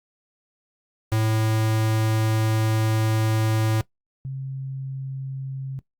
square / sine tone pair in turn, 110 / 134.06 Hz, A2 / C3, 0 / +42 cents, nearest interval minor third, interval 342 cents, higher second, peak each -20 / -28 dBFS, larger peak first, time 1.12-3.81 / 4.25-5.79 s, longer first, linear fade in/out 0 ms, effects noise-tail reverb RT60 0.1 s tail -19 dB re dry + Opus 48 kbps

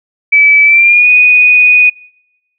sine tone with pitch glide, 2300 to 2479 Hz, D7 to D#7, -37 to -7 cents, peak -3 dBFS, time 0.32-1.9 s, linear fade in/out 10 ms, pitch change +130 cents, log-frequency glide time 0.64-1.09 s, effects noise-tail reverb RT60 0.9 s tail -26 dB re dry

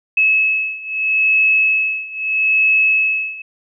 sine beating tone pair, 2586 / 2586.78 Hz, E7 / E7, -34 / -33 cents, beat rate 0.78 Hz, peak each -17 / -15 dBFS, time 0.17-3.42 s, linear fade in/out 5 ms, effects none

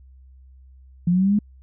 sine linear sweep, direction up, 170.5 to 211.7 Hz, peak -15 dBFS, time 1.07-1.39 s, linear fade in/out 5 ms, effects added 65 Hz sine -45 dBFS peak until 1.62 s

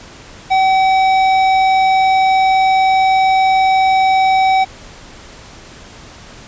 sine tone with hard clipping, 762 Hz, G5, 49 cents flat, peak -11 dBFS, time 0.5-4.65 s, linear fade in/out 20 ms, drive 11 dB, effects pink hiss -37 dBFS RMS until 6.47 s + resampled to 16000 Hz

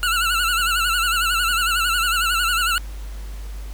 25% pulse tone with vibrato, 1396.9 Hz, F6, in tune, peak -14 dBFS, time 0.03-2.78 s, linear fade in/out 0 ms, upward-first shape sine, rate 11 Hz, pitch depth 99 cents each way, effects added 50 Hz sine -29 dBFS peak until 3.73 s + pink hiss -45 dBFS RMS until 3.73 s

